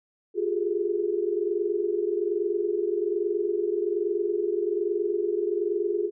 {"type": "tone cluster", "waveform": "sine", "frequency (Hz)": [353, 401.5, 422.7], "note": ["F4", "G4", "G#4"], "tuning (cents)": [19, 41, 31], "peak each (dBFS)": -28, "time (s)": [0.34, 6.11], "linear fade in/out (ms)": 50, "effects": []}